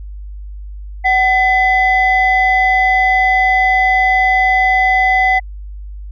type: tone pair together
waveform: sine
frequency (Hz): 754 / 2013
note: F#5 / B6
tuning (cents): +32 / +33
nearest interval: octave + perfect fourth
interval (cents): 1701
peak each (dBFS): -11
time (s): 1.04-5.4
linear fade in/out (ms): 20
effects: tanh soft clip ceiling -4 dBFS + added 50 Hz sine -26 dBFS peak until 6.11 s

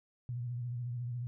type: tone with vibrato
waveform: sine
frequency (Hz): 121.4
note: B2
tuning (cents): -29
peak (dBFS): -35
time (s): 0.29-1.27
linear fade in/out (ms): 0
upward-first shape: sine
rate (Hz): 14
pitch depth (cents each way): 54
effects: none

